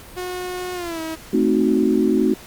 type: tone with pitch glide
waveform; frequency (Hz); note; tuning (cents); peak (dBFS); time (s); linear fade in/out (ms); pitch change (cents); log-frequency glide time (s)
sawtooth; 362.7 to 321.3; F#4 to E4; -34 to -44; -22; 0.16-1.16; 20; -210; 0.74-1.01
type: chord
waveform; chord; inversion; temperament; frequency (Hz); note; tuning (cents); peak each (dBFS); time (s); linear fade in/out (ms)
sine; A diminished seventh; none; equal; 220 / 261.6 / 311.1 / 370; A3 / C4 / Eb4 / Gb4; 0 / 0 / 0 / 0; -20; 1.33-2.34; 5
effects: pink hiss -41 dBFS RMS until 2.46 s + Opus 48 kbps